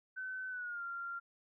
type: tone with pitch glide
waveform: sine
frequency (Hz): 1520 to 1385.8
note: F#6 to F6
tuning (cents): +46 to -14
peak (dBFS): -39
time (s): 0.16-1.2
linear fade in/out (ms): 20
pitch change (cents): -160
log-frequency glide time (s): 0.49-0.83
effects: none